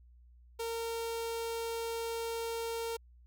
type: tone with notch filter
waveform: sawtooth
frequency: 459.3 Hz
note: A#4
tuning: 26 cents flat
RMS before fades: -37 dBFS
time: 0.59-2.97 s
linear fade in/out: 10 ms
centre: 1700 Hz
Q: 1.8
effects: added 60 Hz sine -56 dBFS peak until 3.26 s